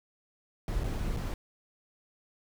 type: noise with dropouts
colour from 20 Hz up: brown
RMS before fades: -32 dBFS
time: 0.68-1.34 s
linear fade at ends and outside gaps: 1 ms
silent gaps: 0.836-0.841 / 1.165-1.17 s
effects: none